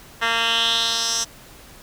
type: tone with band-pass filter sweep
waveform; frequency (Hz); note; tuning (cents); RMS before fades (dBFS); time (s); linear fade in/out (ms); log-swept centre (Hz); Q
10% pulse; 229.5; A#3; -27; -21; 0.21-1.25; 20; 2100 to 6200; 3.2
effects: pink hiss -45 dBFS RMS until 1.82 s